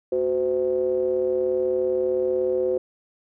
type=ring-modulated tone; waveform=triangle; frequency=70.6 Hz; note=C#2; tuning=32 cents sharp; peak=-15 dBFS; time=0.12-2.78 s; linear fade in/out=5 ms; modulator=442 Hz; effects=none